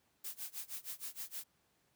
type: noise with tremolo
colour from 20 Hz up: blue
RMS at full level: -42 dBFS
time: 0.24-1.44 s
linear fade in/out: 5 ms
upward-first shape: sine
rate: 6.4 Hz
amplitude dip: 95%
effects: pink hiss -75 dBFS RMS until 1.95 s + high-pass 80 Hz 12 dB/octave